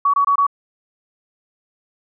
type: tone bursts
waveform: sine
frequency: 1128 Hz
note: C#6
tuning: 30 cents sharp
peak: -12 dBFS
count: 4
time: 0.05-0.467 s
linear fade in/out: 5 ms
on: 87 ms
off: 23 ms
effects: none